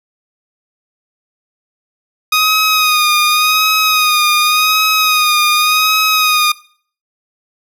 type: tone with vibrato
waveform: 15% pulse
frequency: 1244.5 Hz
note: D#6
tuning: in tune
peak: -3 dBFS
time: 2.32-6.52 s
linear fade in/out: 5 ms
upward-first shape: sine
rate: 0.88 Hz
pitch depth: 40 cents each way
effects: noise-tail reverb RT60 0.5 s tail -20 dB re dry